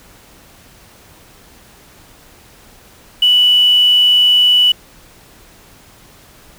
sine tone with quantisation, 2960 Hz, F#7, in tune, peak -7 dBFS, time 3.22-4.72 s, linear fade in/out 5 ms, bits 5, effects pink hiss -44 dBFS RMS until 6.58 s

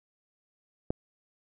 click, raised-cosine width 2 ms, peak -15 dBFS, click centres 0.905 s, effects none

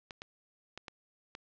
clicks, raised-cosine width 0.2 ms, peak -25 dBFS, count 5, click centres 0.108 / 0.219 / 0.776 / 0.882 / 1.351 s, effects low-pass 5000 Hz 12 dB/octave

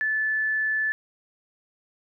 sine tone, 1742 Hz, A6, 18 cents flat, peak -22 dBFS, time 0.01-0.92 s, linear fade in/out 0 ms, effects none

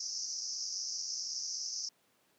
pink band-pass noise, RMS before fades -39 dBFS, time 0-1.89 s, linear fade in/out 5 ms, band 5000 to 6200 Hz, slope 96 dB/octave, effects pink hiss -71 dBFS RMS until 2.38 s + high-pass 200 Hz 12 dB/octave

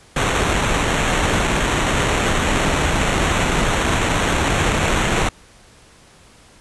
pink noise with sample-and-hold, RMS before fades -18 dBFS, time 0.16-5.29 s, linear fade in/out 5 ms, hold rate 4900 Hz, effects pink hiss -48 dBFS RMS until 6.6 s + resampled to 24000 Hz

